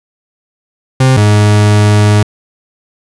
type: tone pair in turn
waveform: 40% pulse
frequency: 130.81 / 104.56 Hz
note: C3 / G#2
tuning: 0 / +12 cents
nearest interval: major third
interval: 388 cents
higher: first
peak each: -4 dBFS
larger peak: neither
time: 1-1.17 / 1.17-2.23 s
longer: second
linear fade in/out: 5 ms
effects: resampled to 24000 Hz